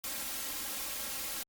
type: noise with comb filter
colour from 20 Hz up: white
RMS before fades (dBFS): -38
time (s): 0.04-1.43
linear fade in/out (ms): 0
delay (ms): 3.7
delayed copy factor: +1
effects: Opus 48 kbps